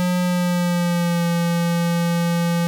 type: tone with pitch glide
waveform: square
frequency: 179.4 to 170.8 Hz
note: F3 to F3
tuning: +47 to -38 cents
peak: -18 dBFS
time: 0-2.67 s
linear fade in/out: 0 ms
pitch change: -85 cents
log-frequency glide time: 0.22-1.26 s
effects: none